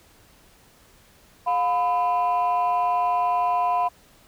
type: tone pair together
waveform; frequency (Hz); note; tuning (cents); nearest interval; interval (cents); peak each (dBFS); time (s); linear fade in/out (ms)
sine; 711.3 / 1001; F5 / B5; +32 / +23; tritone; 591; -20; 1.46-3.89; 20
effects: tanh soft clip ceiling -16 dBFS + pink hiss -55 dBFS RMS until 4.27 s